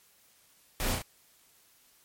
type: noise with echo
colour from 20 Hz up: pink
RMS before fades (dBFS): -32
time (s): 0.8-0.95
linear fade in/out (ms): 0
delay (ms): 34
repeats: 2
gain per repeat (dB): -3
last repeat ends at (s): 1.018
effects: white hiss -63 dBFS RMS until 2.04 s + MP3 64 kbps